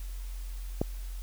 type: click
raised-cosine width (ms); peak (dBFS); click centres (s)
2; -13; 0.815
effects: added 44 Hz sine -35 dBFS peak until 1.22 s + white hiss -53 dBFS RMS until 1.22 s